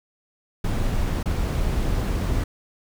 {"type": "noise with dropouts", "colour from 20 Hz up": "brown", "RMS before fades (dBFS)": -23, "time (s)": [0.64, 2.44], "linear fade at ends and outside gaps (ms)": 5, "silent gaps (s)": [1.23, 1.257], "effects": []}